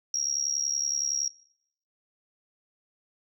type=tone with amplitude modulation; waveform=sine; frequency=5630 Hz; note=F8; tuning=13 cents sharp; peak=-21 dBFS; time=0.14-1.28 s; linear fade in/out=2 ms; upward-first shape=sine; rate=70.7 Hz; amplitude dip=90%; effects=noise-tail reverb RT60 0.6 s tail -17 dB re dry + tanh soft clip ceiling -17 dBFS